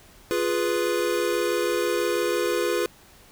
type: chord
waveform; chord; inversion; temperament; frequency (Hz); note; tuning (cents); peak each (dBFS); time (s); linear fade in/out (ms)
square; F diminished; none; equal; 349.2 / 415.3 / 493.9; F4 / Ab4 / Cb5; 0 / 0 / 0; -27 / -28 / -27; 0.31-2.86; 0
effects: pink hiss -52 dBFS RMS until 3.31 s